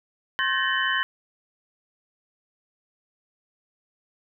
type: tone cluster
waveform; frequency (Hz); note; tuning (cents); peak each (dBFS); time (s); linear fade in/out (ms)
sine; 1064 / 1546 / 1724 / 1855 / 3015; C6 / G6 / A6 / A#6 / F#7; +29 / -24 / -36 / -9 / +32; -28; 0.39-1.03; 0
effects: none